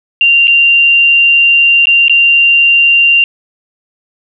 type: tone with dropouts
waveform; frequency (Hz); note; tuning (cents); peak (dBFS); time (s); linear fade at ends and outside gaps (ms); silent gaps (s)
sine; 2776; F7; -11; -4; 0.21-3.24; 1; 0.472-0.479 / 1.856-1.87 / 2.082-2.096
effects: none